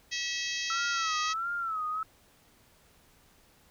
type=harmonic tone; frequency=647 Hz; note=E5; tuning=32 cents flat; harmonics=3 / 4 / 5 / 6 / 7 / 8 / 9 / 10; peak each=-37 / -38 / -39 / -40 / -40 / -41 / -42 / -42 dBFS; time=0.11-1.34 s; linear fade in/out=20 ms
type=tone with vibrato; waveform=sine; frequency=1318.5 Hz; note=E6; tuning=in tune; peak=-30 dBFS; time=0.7-2.03 s; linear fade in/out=2 ms; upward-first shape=sine; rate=1.5 Hz; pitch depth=110 cents each way
effects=pink hiss -62 dBFS RMS until 3.7 s